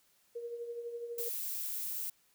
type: tone with tremolo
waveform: sine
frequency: 472 Hz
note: A#4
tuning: 22 cents sharp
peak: -36 dBFS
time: 0.35-1.29 s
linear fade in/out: 10 ms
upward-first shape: triangle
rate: 12 Hz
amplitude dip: 60%
type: noise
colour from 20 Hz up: violet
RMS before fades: -38 dBFS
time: 1.18-2.1 s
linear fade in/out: 5 ms
effects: white hiss -70 dBFS RMS until 2.34 s